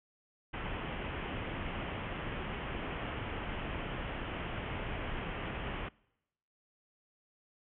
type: low-pass noise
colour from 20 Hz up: pink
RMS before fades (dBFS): -39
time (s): 0.53-5.89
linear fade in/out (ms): 10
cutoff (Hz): 3200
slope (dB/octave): 96
effects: noise-tail reverb RT60 0.9 s tail -25 dB re dry